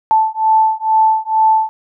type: beating tone pair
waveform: sine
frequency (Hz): 877 / 879.2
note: A5 / A5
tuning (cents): -6 / -2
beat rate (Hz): 2.2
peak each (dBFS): -13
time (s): 0.11-1.69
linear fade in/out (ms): 0
effects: none